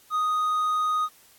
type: tone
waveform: triangle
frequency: 1244.5 Hz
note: D#6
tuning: in tune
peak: -20 dBFS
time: 0.1-1.09 s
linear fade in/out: 50 ms
effects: white hiss -56 dBFS RMS until 1.38 s + AAC 64 kbps